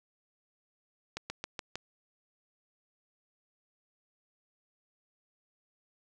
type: slowing click train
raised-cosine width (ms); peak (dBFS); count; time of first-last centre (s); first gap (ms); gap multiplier
0.2; -19; 5; 1.17-1.756; 130; 1.08
effects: none